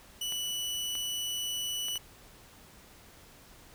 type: tone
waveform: sawtooth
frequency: 2960 Hz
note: F#7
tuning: in tune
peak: -29 dBFS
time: 0.21-1.98 s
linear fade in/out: 5 ms
type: clicks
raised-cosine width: 0.3 ms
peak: -28 dBFS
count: 4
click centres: 0.323 / 0.953 / 1.884 / 1.957 s
effects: pink hiss -55 dBFS RMS until 3.74 s